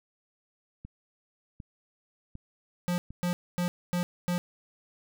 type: click train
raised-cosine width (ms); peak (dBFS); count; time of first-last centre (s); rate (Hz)
5; -29; 4; 0.85-3.106; 1.33
type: tone bursts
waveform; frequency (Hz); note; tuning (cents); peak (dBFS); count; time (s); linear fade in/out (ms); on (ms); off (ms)
square; 176.6; F3; +20; -27; 5; 2.88-4.38; 0; 100; 250
effects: none